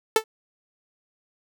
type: tone with exponential decay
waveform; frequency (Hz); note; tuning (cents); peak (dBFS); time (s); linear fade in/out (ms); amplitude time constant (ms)
sawtooth; 440; A4; 0; -8; 0.16-0.24; 2; 16
effects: none